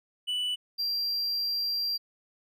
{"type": "tone pair in turn", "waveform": "triangle", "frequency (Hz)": [2970, 4738], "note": ["F#7", "D8"], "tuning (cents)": [6, 14], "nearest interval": "minor sixth", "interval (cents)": 808, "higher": "second", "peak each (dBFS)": -26, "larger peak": "neither", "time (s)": [[0.27, 0.56], [0.78, 1.98]], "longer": "second", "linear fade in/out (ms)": 20, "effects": []}